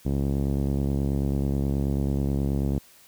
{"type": "tone with low-pass filter", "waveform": "5% pulse", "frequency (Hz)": 69.3, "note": "C#2", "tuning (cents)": 0, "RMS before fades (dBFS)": -25, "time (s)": [0.05, 2.79], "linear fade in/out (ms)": 10, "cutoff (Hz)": 220, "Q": 0.73, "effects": ["white hiss -54 dBFS RMS until 3.07 s"]}